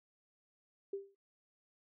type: tone with exponential decay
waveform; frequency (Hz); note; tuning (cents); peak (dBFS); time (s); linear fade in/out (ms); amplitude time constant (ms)
sine; 395.1; G4; +14; -34; 0.93-1.15; 5; 47
effects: noise-tail reverb RT60 0.2 s tail -24 dB re dry